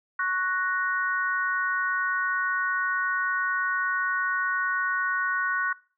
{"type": "chord", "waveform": "sine", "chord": "F# major", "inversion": "second", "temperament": "equal", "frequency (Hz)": [1108.7, 1480, 1864.7], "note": ["C#6", "F#6", "A#6"], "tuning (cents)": [0, 0, 0], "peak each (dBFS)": [-29, -26, -32], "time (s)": [0.19, 5.73], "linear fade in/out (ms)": 5, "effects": ["noise-tail reverb RT60 0.4 s tail -22 dB re dry"]}